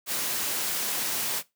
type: noise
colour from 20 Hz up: white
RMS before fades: -29 dBFS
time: 0.06-1.43 s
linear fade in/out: 50 ms
effects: noise-tail reverb RT60 0.2 s tail -19 dB re dry + high-pass 150 Hz 12 dB/octave